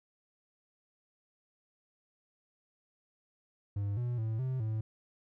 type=tone with pitch steps; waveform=triangle; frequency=101 / 121.7 / 110.9 / 130 / 109.6 Hz; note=G#2 / B2 / A2 / C3 / A2; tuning=-48 / -25 / +14 / -11 / -6 cents; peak=-29 dBFS; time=3.76-4.81 s; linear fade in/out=5 ms; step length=210 ms; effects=none